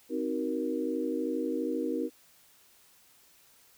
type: chord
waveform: sine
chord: C half-diminished seventh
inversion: none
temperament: just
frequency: 261.6 / 314 / 376.7 / 470.9 Hz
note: C4 / Eb4 / Gb4 / Bb4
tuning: 0 / +16 / +31 / +18 cents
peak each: -34 / -33 / -37 / -34 dBFS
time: 0.09-2.1 s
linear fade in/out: 50 ms
effects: white hiss -61 dBFS RMS until 3.77 s